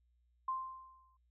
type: tone with exponential decay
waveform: sine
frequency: 1046.5 Hz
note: C6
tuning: in tune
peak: -32 dBFS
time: 0.48-1.17 s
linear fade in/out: 5 ms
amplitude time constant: 150 ms
effects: added 60 Hz sine -70 dBFS peak until 1.3 s